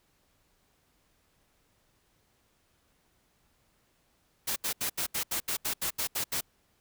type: noise bursts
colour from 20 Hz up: white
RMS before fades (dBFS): -31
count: 12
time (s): 4.47-6.41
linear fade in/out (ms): 10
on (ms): 92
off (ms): 76
effects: pink hiss -70 dBFS RMS until 6.8 s

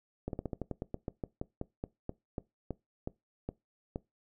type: slowing click train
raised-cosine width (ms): 2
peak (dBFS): -22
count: 20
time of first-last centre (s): 0.28-3.959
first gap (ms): 52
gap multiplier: 1.13
effects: noise-tail reverb RT60 0.2 s tail -21 dB re dry

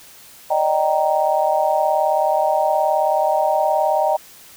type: chord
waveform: sine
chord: Eb major seventh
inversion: third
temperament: just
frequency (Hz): 583.4 / 622.3 / 777.8 / 933.4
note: D5 / Eb5 / G5 / Bb5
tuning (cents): -12 / 0 / -14 / +2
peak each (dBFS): -23 / -19 / -19 / -22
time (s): 0.5-4.17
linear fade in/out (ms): 10
effects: white hiss -44 dBFS RMS until 4.56 s

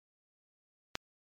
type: click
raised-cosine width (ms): 0.2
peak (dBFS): -14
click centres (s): 0.954
effects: MP3 64 kbps

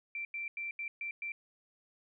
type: tone bursts at uneven times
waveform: sine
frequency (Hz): 2349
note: D7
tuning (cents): 0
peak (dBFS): -36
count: 6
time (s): 0.15-0.25 / 0.34-0.48 / 0.57-0.71 / 0.79-0.88 / 1.01-1.11 / 1.22-1.32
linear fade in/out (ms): 2
effects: none

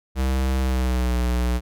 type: tone with pitch glide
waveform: square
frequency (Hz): 65.41 to 61.03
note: C2 to B1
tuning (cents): 0 to -20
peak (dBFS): -20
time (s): 0.15-1.61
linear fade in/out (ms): 50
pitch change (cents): -120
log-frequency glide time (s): 0.59-1.18
effects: none

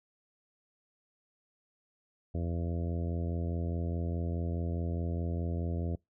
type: harmonic tone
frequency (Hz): 84.8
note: E2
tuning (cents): +50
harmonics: 1 / 2 / 3 / 4 / 5 / 6 / 7 / 8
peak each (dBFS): -32 / -38 / -42 / -44 / -46 / -48 / -49 / -50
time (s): 2.34-5.96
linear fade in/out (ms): 10
effects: noise-tail reverb RT60 0.2 s tail -26 dB re dry

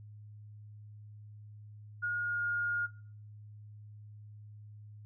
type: tone with pitch glide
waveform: sine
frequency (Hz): 1433 to 1423.1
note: F6 to F6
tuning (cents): +44 to +32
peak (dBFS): -30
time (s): 2.02-2.87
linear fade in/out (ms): 20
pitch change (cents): -12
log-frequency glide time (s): 2.18-2.42
effects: noise-tail reverb RT60 0.5 s tail -22 dB re dry + added 105 Hz sine -48 dBFS peak until 5.05 s

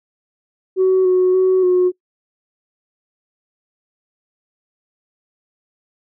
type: tone with pitch steps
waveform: sine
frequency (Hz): 375.4 / 367.7 / 373.7 / 363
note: F#4 / F#4 / F#4 / F#4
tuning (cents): +25 / -11 / +17 / -33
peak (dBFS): -9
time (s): 0.76-1.92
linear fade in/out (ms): 50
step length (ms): 290
effects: noise-tail reverb RT60 0.1 s tail -22 dB re dry + tanh soft clip ceiling -8 dBFS

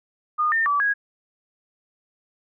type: tone with pitch steps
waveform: sine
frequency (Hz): 1223 / 1810 / 1152 / 1651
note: D#6 / A6 / D6 / G#6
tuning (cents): -30 / +48 / -34 / -11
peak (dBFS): -18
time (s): 0.38-0.94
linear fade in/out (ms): 20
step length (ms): 140
effects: none

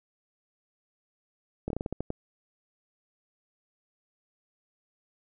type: slowing click train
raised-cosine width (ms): 2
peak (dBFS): -18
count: 9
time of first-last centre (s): 1.68-2.104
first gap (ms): 23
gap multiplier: 1.23
effects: none

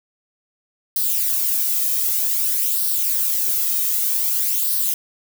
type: noise with flanger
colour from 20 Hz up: violet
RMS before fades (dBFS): -20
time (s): 0.96-4.94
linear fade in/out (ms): 2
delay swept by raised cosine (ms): 0.21 to 1.61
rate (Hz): 0.53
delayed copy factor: +0.55
effects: none

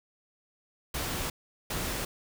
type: noise bursts at uneven times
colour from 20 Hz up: pink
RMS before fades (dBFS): -33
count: 2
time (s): 0.94-1.3 / 1.7-2.05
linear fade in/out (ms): 5
effects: none

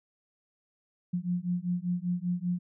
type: beating tone pair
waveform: sine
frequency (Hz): 174.9 / 180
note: F3 / F#3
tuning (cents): +3 / -47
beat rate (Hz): 5.1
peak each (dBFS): -31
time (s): 1.13-2.59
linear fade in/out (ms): 10
effects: none

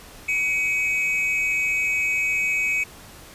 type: tone pair together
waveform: triangle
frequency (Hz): 2253 / 2538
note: C#7 / D#7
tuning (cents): +28 / +34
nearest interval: major second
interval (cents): 206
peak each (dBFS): -22 / -21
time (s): 0.28-2.84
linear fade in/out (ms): 10
effects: pink hiss -44 dBFS RMS until 3.34 s + resampled to 32000 Hz

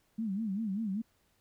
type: tone with vibrato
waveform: sine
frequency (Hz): 207.7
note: G#3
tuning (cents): 0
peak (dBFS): -31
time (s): 0.18-1.02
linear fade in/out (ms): 10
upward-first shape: sine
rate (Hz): 5.1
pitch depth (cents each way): 170
effects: pink hiss -72 dBFS RMS until 1.4 s

